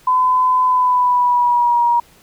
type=tone with pitch glide; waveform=sine; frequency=1013 to 950.6 Hz; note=B5 to A#5; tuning=+44 to +34 cents; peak=-11 dBFS; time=0.07-2 s; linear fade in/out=5 ms; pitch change=-110 cents; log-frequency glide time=0.64-1.83 s; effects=pink hiss -49 dBFS RMS until 2.22 s